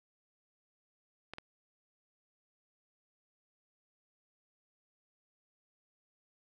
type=clicks; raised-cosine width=0.3 ms; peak=-26 / -27 dBFS; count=2; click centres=1.336 / 1.384 s; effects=none